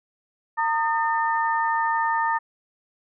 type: tone cluster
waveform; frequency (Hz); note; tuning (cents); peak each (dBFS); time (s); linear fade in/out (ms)
sine; 913 / 1231 / 1803; A#5 / D#6 / A6; -36 / -19 / +42; -22 / -27 / -27; 0.57-2.39; 20
effects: none